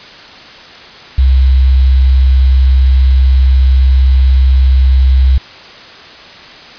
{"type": "tone with quantisation", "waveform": "sine", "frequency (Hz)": 65.41, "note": "C2", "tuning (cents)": 0, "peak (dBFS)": -4, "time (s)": [1.18, 5.38], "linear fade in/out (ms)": 5, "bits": 5, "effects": ["white hiss -33 dBFS RMS until 6.78 s", "resampled to 11025 Hz"]}